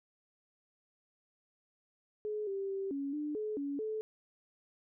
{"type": "tone with pitch steps", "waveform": "sine", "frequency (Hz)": [423.6, 391.8, 389.4, 278.8, 298.2, 427.5, 282.6, 434.2], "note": ["G#4", "G4", "G4", "C#4", "D4", "A4", "C#4", "A4"], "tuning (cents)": [34, -1, -12, 10, 27, -50, 34, -23], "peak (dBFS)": -34, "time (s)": [2.25, 4.01], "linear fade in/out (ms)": 0, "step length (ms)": 220, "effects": []}